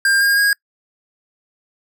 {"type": "tone with pitch steps", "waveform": "square", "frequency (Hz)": [1600, 1618.6, 1637.4], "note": ["G6", "G#6", "G#6"], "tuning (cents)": [35, -45, -25], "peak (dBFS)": -13, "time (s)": [0.05, 0.53], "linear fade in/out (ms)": 2, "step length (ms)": 160, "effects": ["noise-tail reverb RT60 0.1 s tail -25 dB re dry"]}